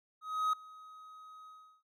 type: tone with ADSR envelope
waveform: triangle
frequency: 1263 Hz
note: D#6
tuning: 26 cents sharp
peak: -25 dBFS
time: 0.21-1.83 s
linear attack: 320 ms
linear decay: 5 ms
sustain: -23 dB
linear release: 360 ms
effects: none